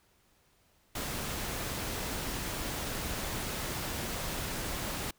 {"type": "noise", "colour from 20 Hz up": "pink", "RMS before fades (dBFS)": -36, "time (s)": [0.95, 5.11], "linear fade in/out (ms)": 5, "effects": ["pink hiss -68 dBFS RMS until 5.18 s"]}